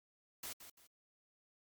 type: noise with echo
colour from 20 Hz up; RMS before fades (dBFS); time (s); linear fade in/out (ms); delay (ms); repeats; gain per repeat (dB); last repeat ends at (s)
white; -45; 0.43-0.53; 5; 170; 2; -10; 0.87
effects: Opus 48 kbps